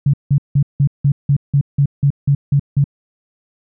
sine tone bursts, 141 Hz, C#3, 30 cents sharp, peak -9 dBFS, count 12, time 0.06-2.842 s, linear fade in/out 5 ms, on 76 ms, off 170 ms, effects none

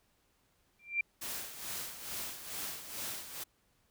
sine tone with exponential growth, 2364 Hz, D7, 11 cents sharp, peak -25 dBFS, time 0.79-1.01 s, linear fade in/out 5 ms, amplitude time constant 46 ms
white noise with tremolo, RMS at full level -39 dBFS, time 1.21-3.44 s, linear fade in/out 10 ms, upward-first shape sine, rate 2.3 Hz, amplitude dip 65%
effects pink hiss -73 dBFS RMS until 3.9 s

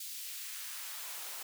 white noise with high-pass filter sweep, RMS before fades -43 dBFS, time 0-1.43 s, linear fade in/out 5 ms, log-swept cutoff 3800 to 480 Hz, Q 0.93, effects none

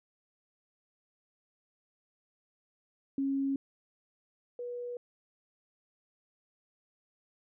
sine tone pair in turn, 273.6 / 486 Hz, C#4 / B4, -23 / -28 cents, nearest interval minor seventh, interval 995 cents, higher second, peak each -28 / -36 dBFS, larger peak first, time 3.18-3.56 / 4.59-4.97 s, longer neither, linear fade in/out 2 ms, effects none

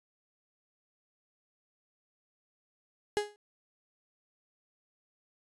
35% pulse tone with exponential decay, 415.3 Hz, G#4, in tune, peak -22 dBFS, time 3.17-3.36 s, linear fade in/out 0 ms, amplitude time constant 41 ms, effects resampled to 24000 Hz

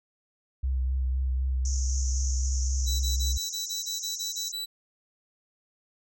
sine tone with vibrato, 64.8 Hz, C2, 16 cents flat, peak -24 dBFS, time 0.63-3.38 s, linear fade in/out 10 ms, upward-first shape sine, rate 3.9 Hz, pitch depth 26 cents each way
white band-pass noise, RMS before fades -37 dBFS, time 1.65-4.52 s, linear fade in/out 2 ms, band 5600 to 6900 Hz, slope 96 dB/octave
40% pulse tone bursts, 3949 Hz, B7, 1 cent flat, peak -30 dBFS, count 11, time 2.86-4.66 s, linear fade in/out 20 ms, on 140 ms, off 26 ms
effects none

